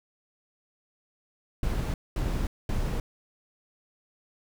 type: noise bursts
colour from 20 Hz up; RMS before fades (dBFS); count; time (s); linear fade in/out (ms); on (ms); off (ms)
brown; -28; 3; 1.63-3; 2; 310; 220
effects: none